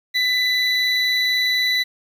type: tone pair together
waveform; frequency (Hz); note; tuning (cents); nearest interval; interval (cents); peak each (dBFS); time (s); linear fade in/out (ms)
triangle; 2000 / 3962; B6 / B7; +21 / +5; octave; 1184; -18; 0.14-1.84; 20
effects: 8-bit